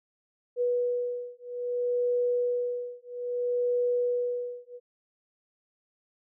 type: beating tone pair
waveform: sine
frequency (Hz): 488.3 / 488.91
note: B4 / B4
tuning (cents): -20 / -18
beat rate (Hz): 0.61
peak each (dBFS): -29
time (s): 0.56-4.8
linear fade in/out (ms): 50
effects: none